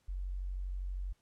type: tone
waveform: sine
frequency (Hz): 46.25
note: F#1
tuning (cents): 0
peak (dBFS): -35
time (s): 0.08-1.13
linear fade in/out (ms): 10
effects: pink hiss -75 dBFS RMS until 1.21 s + low-pass 11000 Hz 12 dB/octave